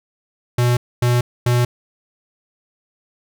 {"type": "tone bursts", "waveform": "square", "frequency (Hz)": 121.9, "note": "B2", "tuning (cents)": -22, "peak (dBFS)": -14, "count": 3, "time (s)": [0.58, 1.65], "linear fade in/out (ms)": 5, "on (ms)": 190, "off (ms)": 250, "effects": []}